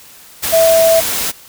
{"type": "tone in noise", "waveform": "sine", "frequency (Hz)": 656, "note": "E5", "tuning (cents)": -9, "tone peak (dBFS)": -7, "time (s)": [0.52, 1.01], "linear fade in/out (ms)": 20, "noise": "white", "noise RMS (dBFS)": -18, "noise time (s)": [0.42, 1.32], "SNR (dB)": 8, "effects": ["white hiss -40 dBFS RMS until 1.48 s"]}